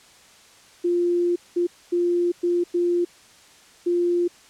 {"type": "tone bursts at uneven times", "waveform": "sine", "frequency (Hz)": 349.2, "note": "F4", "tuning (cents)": 0, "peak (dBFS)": -18, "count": 6, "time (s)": [[0.84, 1.36], [1.56, 1.67], [1.92, 2.32], [2.43, 2.64], [2.74, 3.05], [3.86, 4.28]], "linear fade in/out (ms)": 10, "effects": ["white hiss -51 dBFS RMS until 4.49 s", "low-pass 8000 Hz 12 dB/octave"]}